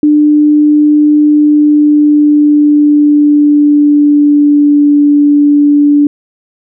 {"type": "tone with pitch glide", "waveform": "sine", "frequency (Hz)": [298.5, 290.8], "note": ["D4", "D4"], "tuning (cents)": [28, -17], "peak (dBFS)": -3, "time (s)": [0.03, 6.07], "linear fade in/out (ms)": 2, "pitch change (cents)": -45, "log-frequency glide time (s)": [1.24, 4.97], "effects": []}